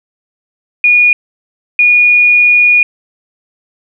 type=tone bursts at uneven times; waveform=sine; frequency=2446 Hz; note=D#7; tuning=30 cents flat; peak=-4 dBFS; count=2; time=0.84-1.13 / 1.79-2.83 s; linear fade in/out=2 ms; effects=none